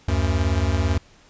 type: beating tone pair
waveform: square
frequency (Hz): 75 / 93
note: D2 / F#2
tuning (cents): +37 / +9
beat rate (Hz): 18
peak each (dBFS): -22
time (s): 0.08-0.98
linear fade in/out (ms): 5
effects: pink hiss -53 dBFS RMS until 1.29 s + resampled to 16000 Hz